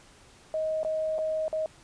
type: tone with dropouts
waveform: sine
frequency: 629 Hz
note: D#5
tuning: 19 cents sharp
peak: -26 dBFS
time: 0.54-1.66 s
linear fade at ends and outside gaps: 1 ms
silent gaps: 0.832-0.848 / 1.183-1.188 / 1.481-1.528 s
effects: pink hiss -55 dBFS RMS until 1.83 s + resampled to 22050 Hz